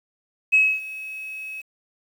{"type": "tone with ADSR envelope", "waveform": "sine", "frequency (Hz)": 2566, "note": "E7", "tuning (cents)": -47, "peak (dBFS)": -11, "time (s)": [0.52, 1.62], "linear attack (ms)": 20, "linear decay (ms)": 260, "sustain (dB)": -20, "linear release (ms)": 18, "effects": ["tanh soft clip ceiling -7 dBFS", "8-bit"]}